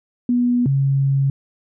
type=tone pair in turn; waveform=sine; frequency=243.9 / 137.19 Hz; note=B3 / C#3; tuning=-21 / -18 cents; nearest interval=minor seventh; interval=997 cents; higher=first; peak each=-14 dBFS; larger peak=neither; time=0.29-0.66 / 0.66-1.3 s; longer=second; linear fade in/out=2 ms; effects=none